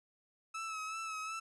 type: tone with vibrato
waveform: 30% pulse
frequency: 1300 Hz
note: E6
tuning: 24 cents flat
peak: -36 dBFS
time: 0.54-1.4 s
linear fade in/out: 10 ms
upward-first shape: sine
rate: 2.7 Hz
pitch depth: 37 cents each way
effects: resampled to 24000 Hz